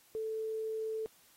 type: tone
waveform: sine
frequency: 440 Hz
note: A4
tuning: in tune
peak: -34 dBFS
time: 0.15-1.06 s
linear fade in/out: 0 ms
effects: white hiss -64 dBFS RMS until 1.36 s + AAC 48 kbps